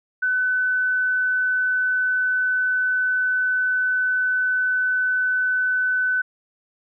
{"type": "tone", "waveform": "sine", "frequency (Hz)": 1506, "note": "F#6", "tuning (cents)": 30, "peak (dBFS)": -18, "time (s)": [0.22, 6.22], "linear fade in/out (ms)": 10, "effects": []}